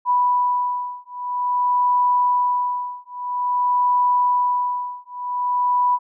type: beating tone pair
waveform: sine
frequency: 986 / 986.5 Hz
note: B5 / B5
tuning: -3 / -2 cents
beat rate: 0.5 Hz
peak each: -20 dBFS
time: 0.05-5.99 s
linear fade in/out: 50 ms
effects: none